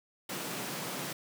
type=high-pass noise; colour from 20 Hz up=pink; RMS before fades=-38 dBFS; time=0.29-1.13 s; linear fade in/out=5 ms; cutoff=130 Hz; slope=48 dB/octave; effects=none